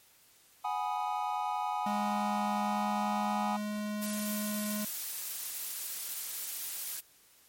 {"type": "chord", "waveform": "triangle", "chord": "G# minor seventh", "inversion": "third", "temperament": "equal", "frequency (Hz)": [740, 830.6, 987.8, 1244.5], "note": ["F#5", "G#5", "B5", "D#6"], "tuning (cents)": [0, 0, 0, 0], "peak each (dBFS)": [-35, -32, -36, -37], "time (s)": [0.64, 3.57], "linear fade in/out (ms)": 10}
{"type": "tone with pitch glide", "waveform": "square", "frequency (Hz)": [207.7, 209.6], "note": ["G#3", "G#3"], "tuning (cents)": [0, 16], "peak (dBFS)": -34, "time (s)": [1.86, 4.85], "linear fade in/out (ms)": 5, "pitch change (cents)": 16, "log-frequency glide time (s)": [2.63, 3.72]}
{"type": "noise", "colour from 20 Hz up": "blue", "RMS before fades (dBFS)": -37, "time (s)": [4.01, 7.01], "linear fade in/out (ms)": 20}
{"effects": ["white hiss -62 dBFS RMS until 7.48 s", "MP3 64 kbps"]}